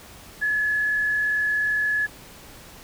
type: tone with frequency modulation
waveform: sine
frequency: 1704 Hz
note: G#6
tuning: 44 cents sharp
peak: -20 dBFS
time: 0.41-2.07 s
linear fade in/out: 20 ms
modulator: 37.4 Hz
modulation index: 0.46
effects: pink hiss -45 dBFS RMS until 2.83 s

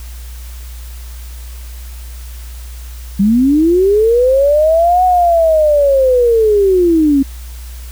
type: linear two-way sweep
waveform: sine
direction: up then down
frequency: 189.4 to 740 to 266.5 Hz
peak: -7 dBFS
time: 3.19-7.23 s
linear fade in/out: 10 ms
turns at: 5.04 s
effects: added 60 Hz sine -26 dBFS peak until 7.91 s + white hiss -39 dBFS RMS until 7.91 s

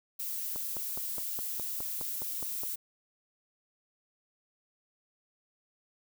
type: noise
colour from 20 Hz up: violet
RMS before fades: -36 dBFS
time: 0.19-2.76 s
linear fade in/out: 10 ms
type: click train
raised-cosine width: 1 ms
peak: -28 dBFS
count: 11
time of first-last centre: 0.56-2.635 s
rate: 4.82 Hz
effects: none

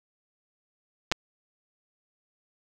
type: clicks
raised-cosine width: 0.2 ms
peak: -7 dBFS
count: 2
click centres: 1.116 / 1.122 s
effects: none

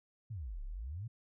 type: exponential two-way sweep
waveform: sine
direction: down then up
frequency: 123.47 to 31.54 to 123.47 Hz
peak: -39 dBFS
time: 0.3-1.08 s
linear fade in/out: 10 ms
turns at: 0.63 s
effects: none

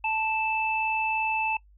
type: tone pair together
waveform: sine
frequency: 880 / 2637 Hz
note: A5 / E7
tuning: 0 / 0 cents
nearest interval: octave + perfect fifth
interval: 1900 cents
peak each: -27 / -27 dBFS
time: 0.04-1.57 s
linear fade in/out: 5 ms
effects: noise-tail reverb RT60 0.1 s tail -21 dB re dry + added 50 Hz sine -53 dBFS peak until 1.77 s

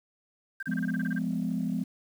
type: tone bursts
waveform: sine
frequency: 1579 Hz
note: G6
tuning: 12 cents sharp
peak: -32 dBFS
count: 11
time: 0.6-1.188 s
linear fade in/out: 5 ms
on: 28 ms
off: 28 ms
type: chord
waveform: sine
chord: F diminished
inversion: none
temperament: equal with one note detuned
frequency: 174.61 / 207.7 / 251.4 Hz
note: F3 / Ab3 / Cb4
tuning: 0 / 0 / +31 cents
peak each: -31 dBFS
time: 0.67-1.84 s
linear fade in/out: 10 ms
effects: tanh soft clip ceiling -20 dBFS + 9-bit

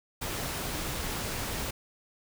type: noise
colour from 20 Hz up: pink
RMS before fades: -34 dBFS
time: 0.21-1.71 s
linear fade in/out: 10 ms
effects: none

